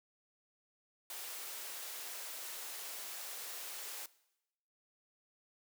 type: high-pass noise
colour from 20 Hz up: white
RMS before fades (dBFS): -45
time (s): 1.1-4.06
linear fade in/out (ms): 2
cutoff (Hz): 380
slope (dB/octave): 24
effects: noise-tail reverb RT60 0.9 s tail -20 dB re dry